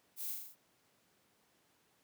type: noise with echo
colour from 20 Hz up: violet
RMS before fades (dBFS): -42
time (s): 0.16-0.36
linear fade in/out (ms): 50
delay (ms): 40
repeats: 5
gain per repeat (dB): -3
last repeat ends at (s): 0.56
effects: pink hiss -72 dBFS RMS until 2.03 s + high-pass 150 Hz 12 dB/octave